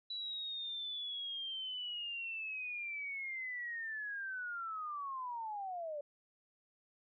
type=linear sweep; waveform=sine; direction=down; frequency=3951 to 568 Hz; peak=-39 dBFS; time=0.1-6.01 s; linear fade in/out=5 ms; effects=none